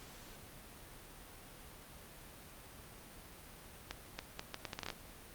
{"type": "accelerating click train", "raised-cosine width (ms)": 0.2, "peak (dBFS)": -22, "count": 11, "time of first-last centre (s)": [3.91, 4.902], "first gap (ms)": 280, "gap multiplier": 0.73, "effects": ["pink hiss -54 dBFS RMS until 5.34 s", "Opus 48 kbps"]}